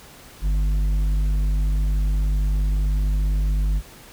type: tone with tanh clipping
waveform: triangle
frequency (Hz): 49.9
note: G1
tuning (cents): +32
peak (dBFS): -19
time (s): 0.41-3.82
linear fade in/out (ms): 50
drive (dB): 12
effects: pink hiss -45 dBFS RMS until 4.12 s